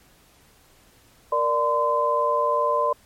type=tone cluster; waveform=sine; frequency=468.7 / 591 / 1025 Hz; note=A#4 / D5 / C6; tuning=+9 / +11 / -36 cents; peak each=-27 / -23 / -21 dBFS; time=1.32-2.93 s; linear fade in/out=5 ms; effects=pink hiss -56 dBFS RMS until 3.05 s + MP3 64 kbps